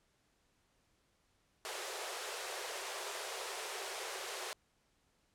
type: high-pass noise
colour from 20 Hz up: pink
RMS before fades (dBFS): -42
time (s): 1.65-4.53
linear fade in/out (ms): 0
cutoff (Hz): 370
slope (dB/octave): 96
effects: pink hiss -75 dBFS RMS until 5.34 s + low-pass 10000 Hz 12 dB/octave